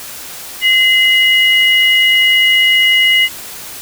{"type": "tone pair together", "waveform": "sine", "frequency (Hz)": [2055, 2900], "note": ["C7", "F#7"], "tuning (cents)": [-32, -35], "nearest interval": "tritone", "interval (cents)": 597, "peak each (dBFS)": -10, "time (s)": [0.61, 3.29], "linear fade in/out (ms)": 50, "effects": ["white hiss -29 dBFS RMS until 3.81 s"]}